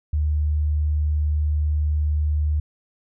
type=tone; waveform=sine; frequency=75.3 Hz; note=D2; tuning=44 cents sharp; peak=-18 dBFS; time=0.13-2.6 s; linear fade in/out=5 ms; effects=none